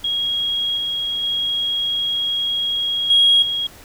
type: tone with level steps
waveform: sine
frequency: 3290 Hz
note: G#7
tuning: 17 cents flat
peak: -18 / -20 / -18 / -9 / -19 dBFS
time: 0.04-3.67 s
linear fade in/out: 5 ms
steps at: 0.77 / 1.23 / 3.1 / 3.42 s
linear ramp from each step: 5 ms
effects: tanh soft clip ceiling -6 dBFS + pink hiss -43 dBFS RMS until 3.84 s